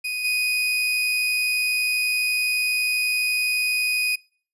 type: tone with level steps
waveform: 35% pulse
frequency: 2489 Hz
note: D#7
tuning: in tune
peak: -23 / -18 dBFS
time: 0.04-4.16 s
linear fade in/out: 10 ms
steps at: 0.24 s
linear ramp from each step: 10 ms
effects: noise-tail reverb RT60 0.5 s tail -26 dB re dry + resampled to 32000 Hz